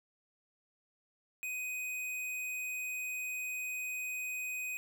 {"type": "tone", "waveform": "square", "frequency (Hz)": 2500, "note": "D#7", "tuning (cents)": 8, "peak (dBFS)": -37, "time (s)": [1.43, 4.77], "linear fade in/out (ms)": 0, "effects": []}